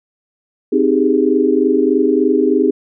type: chord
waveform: sine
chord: Ab major seventh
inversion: first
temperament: equal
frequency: 261.6 / 311.1 / 392 / 415.3 Hz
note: C4 / Eb4 / G4 / Ab4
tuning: 0 / 0 / 0 / 0 cents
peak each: -16 dBFS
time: 0.72-2.71 s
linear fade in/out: 10 ms
effects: none